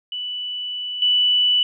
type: tone with level steps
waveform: sine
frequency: 2970 Hz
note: F#7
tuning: 6 cents sharp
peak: -25 / -14 dBFS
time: 0.12-1.63 s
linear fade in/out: 2 ms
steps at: 1.02 s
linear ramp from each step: 2 ms
effects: none